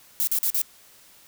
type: noise bursts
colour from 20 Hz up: violet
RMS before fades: -23 dBFS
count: 4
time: 0.2-0.617 s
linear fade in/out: 0 ms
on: 72 ms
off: 43 ms
effects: white hiss -53 dBFS RMS until 1.27 s